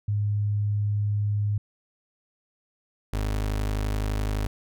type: tone pair in turn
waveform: sine / 30% pulse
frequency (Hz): 103.5 / 51.75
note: G#2 / G#1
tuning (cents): -5 / -5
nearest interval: octave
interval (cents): 1200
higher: first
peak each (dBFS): -22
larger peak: neither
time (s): 0.08-1.58 / 3.13-4.47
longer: first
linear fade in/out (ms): 5
effects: none